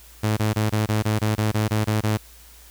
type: tone bursts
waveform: sawtooth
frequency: 107.5 Hz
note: A2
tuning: 40 cents flat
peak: -15 dBFS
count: 12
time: 0.23-2.174 s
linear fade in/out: 10 ms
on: 140 ms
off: 24 ms
effects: added 57 Hz sine -48 dBFS peak until 2.7 s + white hiss -49 dBFS RMS until 2.7 s